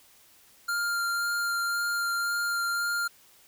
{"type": "tone with vibrato", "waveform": "square", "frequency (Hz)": 1396.9, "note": "F6", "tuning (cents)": 0, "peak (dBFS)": -27, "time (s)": [0.68, 3.08], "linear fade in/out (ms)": 10, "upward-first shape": "sine", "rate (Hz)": 1.9, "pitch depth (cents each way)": 9, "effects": ["white hiss -58 dBFS RMS until 3.47 s"]}